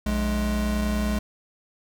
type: tone pair together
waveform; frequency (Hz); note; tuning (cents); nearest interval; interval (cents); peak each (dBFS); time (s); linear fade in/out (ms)
square; 60.18 / 210.3; B1 / G#3; -44 / +22; octave + minor seventh; 2166; -26; 0.06-1.19; 5
effects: none